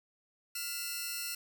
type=tone cluster; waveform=10% pulse; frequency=1408 / 2008 / 2651 / 4338 Hz; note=F6 / B6 / E7 / C#8; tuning=+14 / +28 / +9 / -38 cents; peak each=-36 / -38 / -31 / -34 dBFS; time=0.55-1.35 s; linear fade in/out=5 ms; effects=none